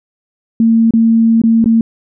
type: tone with dropouts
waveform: sine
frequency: 227 Hz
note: A#3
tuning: 46 cents flat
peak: -6 dBFS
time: 0.6-1.81 s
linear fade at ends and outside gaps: 2 ms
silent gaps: 0.908-0.937 / 1.417-1.437 / 1.643-1.658 s
effects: none